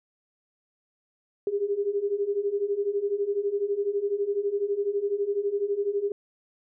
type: beating tone pair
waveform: sine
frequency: 396.8 / 408.8 Hz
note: G4 / G#4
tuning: +21 / -27 cents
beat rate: 12 Hz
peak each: -29 / -26 dBFS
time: 1.47-6.12 s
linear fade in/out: 2 ms
effects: none